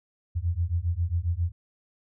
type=beating tone pair; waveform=sine; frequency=82.41 / 89.81 Hz; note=E2 / F2; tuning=0 / +49 cents; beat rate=7.4 Hz; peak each=-27 dBFS; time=0.35-1.52 s; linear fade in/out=20 ms; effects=none